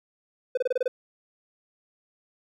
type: tone bursts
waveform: triangle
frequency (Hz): 505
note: B4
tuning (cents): +39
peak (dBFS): -19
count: 7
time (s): 0.55-0.88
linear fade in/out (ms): 5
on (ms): 24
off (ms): 27
effects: none